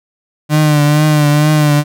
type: tone with vibrato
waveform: 35% pulse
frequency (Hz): 150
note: D3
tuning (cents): +37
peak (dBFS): -6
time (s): 0.49-1.84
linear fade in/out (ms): 50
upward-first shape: triangle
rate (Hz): 2.2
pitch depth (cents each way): 49
effects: none